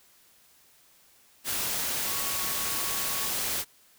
sine tone in noise, 1112 Hz, C#6, 5 cents sharp, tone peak -41 dBFS, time 2.05-3.33 s, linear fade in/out 50 ms, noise white, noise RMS -30 dBFS, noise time 1.44-3.65 s, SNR -14 dB, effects white hiss -60 dBFS RMS until 3.98 s

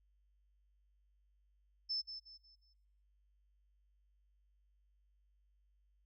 sine tone with echo, 5270 Hz, E8, 1 cent flat, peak -35 dBFS, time 1.89-2.02 s, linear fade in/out 20 ms, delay 180 ms, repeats 4, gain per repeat -9 dB, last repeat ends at 2.74 s, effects noise-tail reverb RT60 1.0 s tail -26 dB re dry + added 50 Hz sine -70 dBFS peak until 6.05 s

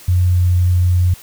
sine tone with pitch glide, 90.2 to 89.47 Hz, F#2 to F2, -44 to +42 cents, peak -10 dBFS, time 0.08-1.14 s, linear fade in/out 5 ms, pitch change -14 cents, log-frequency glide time 0.26-0.41 s, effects white hiss -40 dBFS RMS until 1.22 s

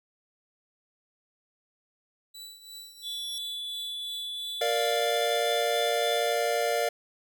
sawtooth tone with tremolo, 3951 Hz, B7, in tune, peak -37 dBFS, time 2.34-5.05 s, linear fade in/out 10 ms, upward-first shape triangle, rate 2.9 Hz, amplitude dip 75%
20% pulse tone with exponential growth, 5588 Hz, F8, in tune, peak -32 dBFS, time 2.5-3.38 s, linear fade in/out 1 ms, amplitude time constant 190 ms
triangle tone with pitch glide, 3447 to 3489 Hz, A7 to A7, -36 to -15 cents, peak -32 dBFS, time 3.02-6.35 s, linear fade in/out 50 ms, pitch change +21 cents, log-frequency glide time 4.19-5.48 s
square chord, Bb major, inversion none, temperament equal, 466.2 / 587.3 / 698.5 Hz, Bb4 / D5 / F5, 0 / 0 / 0 cents, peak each -30 dBFS, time 4.61-6.89 s, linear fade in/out 5 ms
effects none

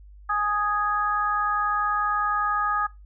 harmonic tone, 415.3 Hz, G#4, in tune, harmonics 2 / 3 / 4, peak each -29 / -23 / -29 dBFS, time 0.29-2.87 s, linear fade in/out 10 ms, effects noise-tail reverb RT60 0.2 s tail -19 dB re dry + added 50 Hz sine -44 dBFS peak until 3.05 s

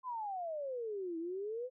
sine exponential two-way sweep, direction down then up, 1048 to 322.2 to 519 Hz, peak -37 dBFS, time 0.03-1.7 s, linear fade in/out 50 ms, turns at 1.18 s, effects none

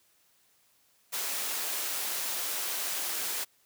white high-pass noise, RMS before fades -33 dBFS, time 1.12-3.45 s, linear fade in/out 20 ms, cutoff 370 Hz, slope 12 dB/octave, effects white hiss -67 dBFS RMS until 3.65 s + high-pass 60 Hz 12 dB/octave

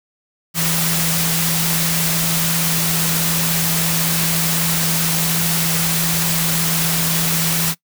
sine tone in noise, 164.81 Hz, E3, in tune, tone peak -21 dBFS, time 0.54-7.75 s, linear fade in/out 50 ms, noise white, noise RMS -19 dBFS, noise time 0.54-7.75 s, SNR -5 dB, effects noise-tail reverb RT60 0.1 s tail -21 dB re dry

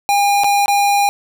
square tone with dropouts, 809 Hz, G#5, 46 cents flat, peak -12 dBFS, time 0.09-1.09 s, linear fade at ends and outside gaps 0 ms, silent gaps 0.436-0.443 / 0.659-0.681 s, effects none

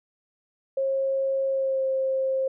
sine tone with pitch glide, 539 to 530.4 Hz, C#5 to C5, -49 to +23 cents, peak -22 dBFS, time 0.77-2.48 s, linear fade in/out 5 ms, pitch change -28 cents, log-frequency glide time 1.49-1.85 s, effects none

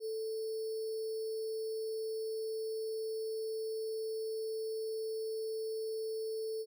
sine tone with sample-and-hold, 441 Hz, A4, 4 cents sharp, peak -35 dBFS, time 0-6.66 s, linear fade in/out 50 ms, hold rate 4900 Hz, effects none

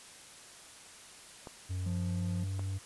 clicks, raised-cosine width 1 ms, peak -29 dBFS, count 2, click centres 1.472 / 2.594 s
triangle tone with pitch glide, 92.1 to 96.29 Hz, F#2 to G2, -7 to -30 cents, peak -31 dBFS, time 1.69-2.79 s, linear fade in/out 20 ms, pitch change +77 cents, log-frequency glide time 1.83-2.27 s
triangle tone, 175.8 Hz, F3, 12 cents sharp, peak -33 dBFS, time 1.86-2.44 s, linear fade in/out 5 ms
effects white hiss -52 dBFS RMS until 2.85 s + resampled to 24000 Hz

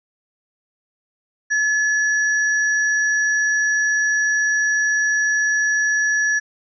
sine tone pair together, 1712 / 5758 Hz, A6 / F#8, -48 / -48 cents, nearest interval octave + major sixth, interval 2100 cents, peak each -16 / -26 dBFS, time 1.5-6.4 s, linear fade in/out 20 ms, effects none

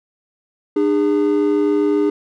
triangle tone pair together, 300.7 / 408.2 Hz, D4 / G#4, +41 / -30 cents, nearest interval perfect fourth, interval 529 cents, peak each -14 dBFS, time 0.76-2.1 s, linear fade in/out 5 ms, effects tanh soft clip ceiling -4 dBFS

